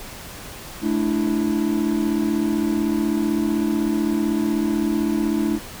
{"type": "chord", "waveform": "triangle", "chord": "A suspended fourth", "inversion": "none", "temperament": "equal with one note detuned", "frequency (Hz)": [216.5, 293.7, 329.6], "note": ["A3", "D4", "E4"], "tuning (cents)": [-28, 0, 0], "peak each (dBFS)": -21, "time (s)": [0.81, 5.6], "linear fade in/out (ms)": 50, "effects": ["pink hiss -37 dBFS RMS until 5.8 s"]}